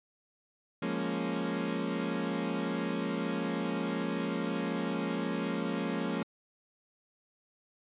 30% pulse chord, Bb minor seventh, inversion second, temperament equal, 174.61 / 207.7 / 233.1 / 277.2 Hz, F3 / Ab3 / Bb3 / Db4, 0 / 0 / 0 / 0 cents, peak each -34 dBFS, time 0.82-6.23 s, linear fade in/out 5 ms, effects resampled to 8000 Hz

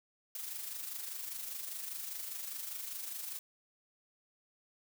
blue noise with amplitude modulation, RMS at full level -40 dBFS, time 0.35-3.39 s, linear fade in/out 2 ms, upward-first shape sine, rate 25 Hz, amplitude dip 50%, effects none

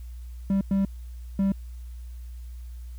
triangle tone bursts at uneven times, 195.6 Hz, G3, 4 cents flat, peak -18 dBFS, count 3, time 0.5-0.61 / 0.71-0.85 / 1.39-1.52 s, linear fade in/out 2 ms, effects added 60 Hz sine -36 dBFS peak until 2.98 s + white hiss -61 dBFS RMS until 2.98 s

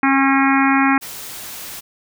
harmonic tone, 271.7 Hz, C#4, 35 cents flat, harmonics 1 / 3 / 4 / 5 / 6 / 7 / 8 / 9, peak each -15 / -20 / -21 / -22 / -23 / -23 / -24 / -25 dBFS, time 0.03-0.98 s, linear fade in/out 2 ms
white noise, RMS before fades -32 dBFS, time 1.01-1.81 s, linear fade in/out 20 ms
effects none

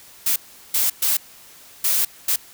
blue noise bursts at uneven times, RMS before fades -19 dBFS, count 5, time 0.26-0.36 / 0.74-0.9 / 1.02-1.17 / 1.84-2.05 / 2.28-2.36 s, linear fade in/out 5 ms, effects white hiss -46 dBFS RMS until 2.53 s

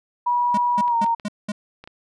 sine tone with pitch glide, 969 to 925.2 Hz, B5 to A#5, -33 to -13 cents, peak -17 dBFS, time 0.26-1.15 s, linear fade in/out 10 ms, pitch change -80 cents, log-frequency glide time 0.88-0.96 s
square tone bursts, 207.7 Hz, G#3, in tune, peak -24 dBFS, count 5, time 0.54-1.52 s, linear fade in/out 5 ms, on 36 ms, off 200 ms
clicks, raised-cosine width 0.3 ms, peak -25 dBFS, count 5, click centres 0.88 / 1.063 / 1.198 / 1.84 / 1.875 s
effects resampled to 22050 Hz

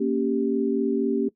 sine chord, G diminished, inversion first, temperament equal, 233.1 / 277.2 / 392 Hz, Bb3 / Db4 / G4, 0 / 0 / 0 cents, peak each -25 dBFS, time 0-1.29 s, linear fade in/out 10 ms, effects noise-tail reverb RT60 0.1 s tail -20 dB re dry

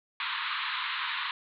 pink band-pass noise, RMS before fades -33 dBFS, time 0.2-1.31 s, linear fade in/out 2 ms, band 950 to 4100 Hz, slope 96 dB/octave, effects none

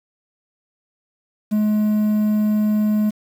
triangle tone with quantisation, 212.1 Hz, G#3, 37 cents sharp, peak -13 dBFS, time 1.51-3.11 s, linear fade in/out 20 ms, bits 7, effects none

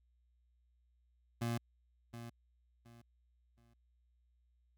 25% pulse tone with echo, 117.4 Hz, A#2, 13 cents sharp, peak -31 dBFS, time 1.41-1.58 s, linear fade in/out 10 ms, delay 720 ms, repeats 3, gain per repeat -11 dB, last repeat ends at 3.74 s, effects added 60 Hz sine -70 dBFS peak until 4.77 s

